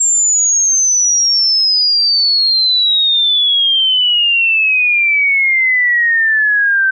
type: exponential sweep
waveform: sine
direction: down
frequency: 7459 to 1543 Hz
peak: -9 dBFS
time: 0-6.91 s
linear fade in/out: 10 ms
effects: none